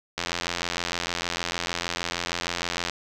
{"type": "click train", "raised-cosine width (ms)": 0.2, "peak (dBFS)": -9, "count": 236, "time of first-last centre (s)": [0.18, 2.897], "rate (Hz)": 86.5, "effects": []}